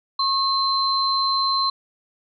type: tone pair together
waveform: sine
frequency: 1086 / 4100 Hz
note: C#6 / C8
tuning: -36 / -36 cents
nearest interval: octave + major seventh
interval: 2300 cents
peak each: -21 dBFS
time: 0.19-1.7 s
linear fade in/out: 5 ms
effects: none